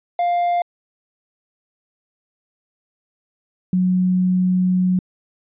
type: tone pair in turn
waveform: triangle / sine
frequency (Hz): 700 / 183.22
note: F5 / F#3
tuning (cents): +4 / -17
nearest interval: octave + major seventh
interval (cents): 2321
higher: first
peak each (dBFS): -14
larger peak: neither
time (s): 0.19-0.62 / 3.73-4.99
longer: second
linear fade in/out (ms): 2
effects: resampled to 8000 Hz